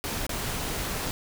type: noise with dropouts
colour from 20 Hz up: pink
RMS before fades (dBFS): -31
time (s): 0.04-1.11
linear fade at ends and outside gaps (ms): 0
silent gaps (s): 0.266-0.293
effects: none